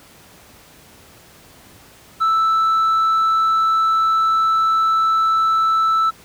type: tone with tanh clipping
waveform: triangle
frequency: 1318.5 Hz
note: E6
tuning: in tune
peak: -14 dBFS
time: 2.2-6.11 s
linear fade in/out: 20 ms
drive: 7 dB
effects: pink hiss -46 dBFS RMS until 6.24 s + high-pass 60 Hz 12 dB/octave